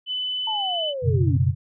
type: tone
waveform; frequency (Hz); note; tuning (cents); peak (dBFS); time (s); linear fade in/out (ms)
sine; 3007; F#7; +27; -24; 0.06-0.94; 50
type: linear sweep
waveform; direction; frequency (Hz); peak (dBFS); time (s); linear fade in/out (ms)
sine; down; 900 to 248.6; -26; 0.47-1.37; 5
type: chord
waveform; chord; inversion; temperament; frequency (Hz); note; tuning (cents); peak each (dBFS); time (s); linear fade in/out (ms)
sine; F# suspended fourth; none; equal; 92.5 / 123.47 / 138.59; F#2 / B2 / C#3; 0 / 0 / 0; -21 / -21 / -22; 1.02-1.55; 50
effects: none

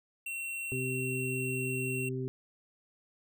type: tone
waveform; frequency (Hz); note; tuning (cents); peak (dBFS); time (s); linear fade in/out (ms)
square; 2724; F7; -44; -36; 0.26-2.09; 5
type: harmonic tone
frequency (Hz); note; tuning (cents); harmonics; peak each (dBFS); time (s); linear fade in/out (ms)
129.4; C3; -19; 1 / 2 / 3; -35 / -39 / -37; 0.72-2.28; 0
effects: none

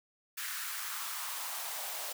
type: noise with high-pass filter sweep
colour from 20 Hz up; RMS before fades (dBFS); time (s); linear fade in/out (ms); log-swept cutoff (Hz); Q
white; -39; 0.37-2.13; 10; 1600 to 630; 2.6
effects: none

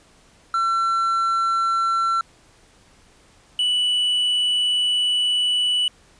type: tone pair in turn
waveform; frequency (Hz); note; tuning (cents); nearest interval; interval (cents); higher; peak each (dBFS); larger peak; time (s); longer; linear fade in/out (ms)
triangle; 1350 / 2961; E6 / F#7; +41 / +1; octave + major second; 1360; second; -16; neither; 0.54-2.21 / 3.59-5.88; second; 2
effects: pink hiss -54 dBFS RMS until 6.19 s + resampled to 22050 Hz

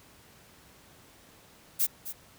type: noise with echo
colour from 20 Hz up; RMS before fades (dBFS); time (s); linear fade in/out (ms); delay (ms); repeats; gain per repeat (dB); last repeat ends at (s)
violet; -25; 1.79-1.87; 20; 260; 1; -12; 2.13
effects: pink hiss -56 dBFS RMS until 2.38 s + high-pass 60 Hz 12 dB/octave

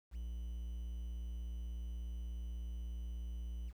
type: tone with quantisation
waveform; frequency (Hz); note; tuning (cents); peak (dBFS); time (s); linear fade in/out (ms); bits
triangle; 58.27; A#1; 0; -38; 0.11-3.73; 50; 11
effects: none

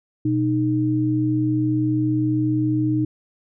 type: tone pair together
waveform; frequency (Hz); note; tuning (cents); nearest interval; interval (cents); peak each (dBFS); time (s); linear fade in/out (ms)
sine; 123.47 / 308.7; B2 / D#4; 0 / -14; octave + major third; 1586; -22 / -19; 0.25-3.05; 5
effects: none

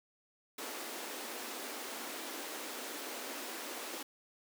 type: high-pass noise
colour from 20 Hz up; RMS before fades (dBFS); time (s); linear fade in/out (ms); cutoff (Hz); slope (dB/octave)
pink; -43; 0.58-4.03; 5; 250; 48
effects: none

